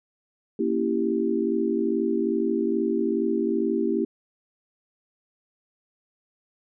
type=chord; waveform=sine; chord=A# diminished seventh; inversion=none; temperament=equal; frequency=233.1 / 277.2 / 329.6 / 392 Hz; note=A#3 / C#4 / E4 / G4; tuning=0 / 0 / 0 / 0 cents; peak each=-27 / -30 / -26 / -26 dBFS; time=0.59-4.05 s; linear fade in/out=5 ms; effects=none